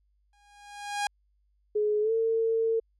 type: tone with exponential growth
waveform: sawtooth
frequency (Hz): 818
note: G#5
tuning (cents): -26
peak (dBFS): -21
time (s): 0.33-1.07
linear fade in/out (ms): 2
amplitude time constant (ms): 160
type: tone with pitch glide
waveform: sine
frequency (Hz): 421.3 to 451.5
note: G#4 to A4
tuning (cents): +25 to +45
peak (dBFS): -23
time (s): 1.75-2.8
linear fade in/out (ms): 10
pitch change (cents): +120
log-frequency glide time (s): 2.01-2.12
effects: added 50 Hz sine -66 dBFS peak until 2.99 s + resampled to 24000 Hz